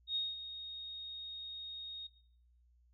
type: tone with ADSR envelope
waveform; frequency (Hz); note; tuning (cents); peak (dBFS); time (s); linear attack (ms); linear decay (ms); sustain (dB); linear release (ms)
sine; 3729; A#7; 0; -31; 0.07-2.07; 86; 200; -11; 6
effects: noise-tail reverb RT60 0.7 s tail -18 dB re dry + added 60 Hz sine -65 dBFS peak until 2.93 s